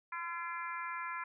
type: harmonic tone with a mistuned harmonic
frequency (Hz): 340.2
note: F4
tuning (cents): -45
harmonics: 3 / 4 / 5 / 6 / 7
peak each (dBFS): -41 / -43 / -45 / -47 / -48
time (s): 0.12-1.24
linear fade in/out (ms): 5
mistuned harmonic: 6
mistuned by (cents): +29
effects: none